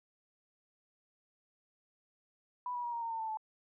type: tone with pitch steps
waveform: sine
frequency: 987.8 / 970.3 / 953.1 / 936.1 / 919.5 / 903.2 / 887.2 / 871.4 Hz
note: B5 / B5 / A#5 / A#5 / A#5 / A5 / A5 / A5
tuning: 0 / -31 / +38 / +7 / -24 / +45 / +14 / -17 cents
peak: -35 dBFS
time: 2.66-3.372 s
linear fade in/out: 2 ms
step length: 89 ms
effects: none